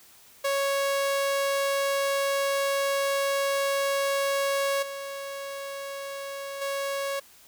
sawtooth tone with level steps, 554 Hz, C#5, 1 cent flat, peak -20 / -30 / -24 dBFS, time 0.44-7.2 s, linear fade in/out 10 ms, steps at 4.82 / 6.61 s, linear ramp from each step 10 ms, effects white hiss -54 dBFS RMS until 7.47 s

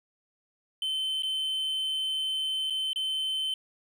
triangle tone with dropouts, 3074 Hz, G7, 35 cents flat, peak -26 dBFS, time 0.82-3.54 s, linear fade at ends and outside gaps 2 ms, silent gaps 1.223-1.232 / 2.7-2.705 / 2.932-2.959 s, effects none

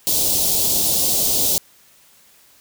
white band-stop noise, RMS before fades -18 dBFS, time 0.07-1.58 s, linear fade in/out 0 ms, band 730 to 3600 Hz, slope 24 dB/octave, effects white hiss -52 dBFS RMS until 2.6 s

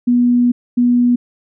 sine tone pair in turn, 243.4 / 243.4 Hz, B3 / B3, -25 / -25 cents, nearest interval unison, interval 0 cents, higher neither, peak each -9 dBFS, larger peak neither, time 0.07-0.52 / 0.77-1.16 s, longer first, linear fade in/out 10 ms, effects none

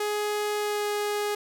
sawtooth tone with pitch glide, 418 to 414.9 Hz, G#4 to G#4, +11 to -2 cents, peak -22 dBFS, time 0-1.35 s, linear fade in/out 5 ms, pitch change -13 cents, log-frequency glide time 0.57-0.87 s, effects none

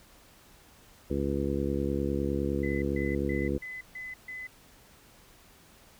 harmonic tone, 69.8 Hz, C#2, 13 cents sharp, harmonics 1 / 2 / 3 / 4 / 5 / 6 / 7, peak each -34 / -36 / -34 / -34 / -33 / -38 / -36 dBFS, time 1.1-3.58 s, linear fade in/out 5 ms
sine tone bursts, 2016 Hz, B6, 35 cents sharp, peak -37 dBFS, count 6, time 2.63-4.47 s, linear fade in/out 5 ms, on 190 ms, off 140 ms
effects pink hiss -57 dBFS RMS until 5.99 s

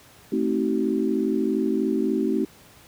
sine chord, A diminished seventh, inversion none, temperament just, 220 / 264 / 316.8 / 380.2 Hz, A3 / C4 / Eb4 / Gb4, 0 / +16 / +31 / +47 cents, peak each -26 dBFS, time 0.32-2.45 s, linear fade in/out 5 ms, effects pink hiss -51 dBFS RMS until 2.87 s + high-pass 60 Hz 12 dB/octave

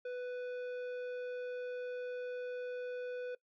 triangle tone with tanh clipping, 496.2 Hz, B4, 8 cents sharp, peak -40 dBFS, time 0.05-3.35 s, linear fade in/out 5 ms, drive 15 dB, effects noise-tail reverb RT60 0.1 s tail -21 dB re dry

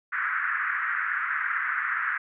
pink band-pass noise, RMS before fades -28 dBFS, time 0.12-2.18 s, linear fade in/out 10 ms, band 1300 to 1900 Hz, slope 48 dB/octave, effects none

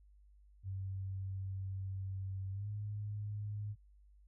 sine tone with pitch glide, 96 to 104.09 Hz, G2 to G#2, -36 to +4 cents, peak -38 dBFS, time 0.63-3.76 s, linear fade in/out 50 ms, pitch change +140 cents, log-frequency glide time 2.51-2.68 s, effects added 50 Hz sine -60 dBFS peak until 4.27 s

